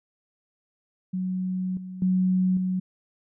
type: tone with level steps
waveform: sine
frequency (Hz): 185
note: F#3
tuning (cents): 0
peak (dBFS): -25 / -34 / -19 / -23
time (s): 1.13-2.8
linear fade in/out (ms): 10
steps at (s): 1.77 / 2.02 / 2.57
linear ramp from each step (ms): 2
effects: none